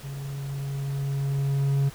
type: tone with level ramp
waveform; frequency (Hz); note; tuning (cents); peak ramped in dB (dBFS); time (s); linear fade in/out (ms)
triangle; 138.6; C#3; 0; -31 to -17; 0.03-1.9; 20
effects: added 50 Hz sine -51 dBFS peak until 1.94 s + pink hiss -46 dBFS RMS until 1.94 s